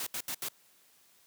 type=noise bursts; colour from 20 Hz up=white; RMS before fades=-36 dBFS; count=4; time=0-0.486 s; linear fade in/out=2 ms; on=66 ms; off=74 ms; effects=white hiss -64 dBFS RMS until 1.26 s + high-pass 100 Hz 12 dB/octave